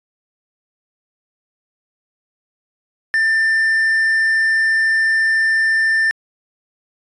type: tone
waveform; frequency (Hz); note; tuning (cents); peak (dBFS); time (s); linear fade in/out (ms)
triangle; 1787; A6; +26; -11; 3.14-6.11; 0
effects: resampled to 22050 Hz